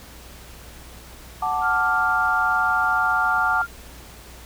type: chord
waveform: sine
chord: D major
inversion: first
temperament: equal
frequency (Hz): 740 / 880 / 1174.7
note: F#5 / A5 / D6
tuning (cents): 0 / 0 / 0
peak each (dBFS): -25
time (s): 1.42-3.62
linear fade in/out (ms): 5
type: tone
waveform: sine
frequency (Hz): 1396.9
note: F6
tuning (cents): 0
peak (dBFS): -20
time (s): 1.61-3.67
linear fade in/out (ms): 50
effects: added 60 Hz sine -44 dBFS peak until 4.45 s + pink hiss -44 dBFS RMS until 4.45 s